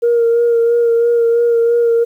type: tone with vibrato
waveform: sine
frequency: 468.1 Hz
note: A#4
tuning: 7 cents sharp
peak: -8 dBFS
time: 0.02-2.05 s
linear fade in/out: 20 ms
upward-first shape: sine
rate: 3 Hz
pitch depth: 21 cents each way
effects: tanh soft clip ceiling -6 dBFS + 8-bit